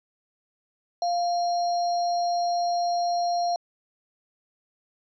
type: tone with sample-and-hold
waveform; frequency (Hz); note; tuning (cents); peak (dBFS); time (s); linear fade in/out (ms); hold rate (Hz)
sine; 698; F5; -1; -22; 1.02-3.56; 2; 4900
effects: resampled to 16000 Hz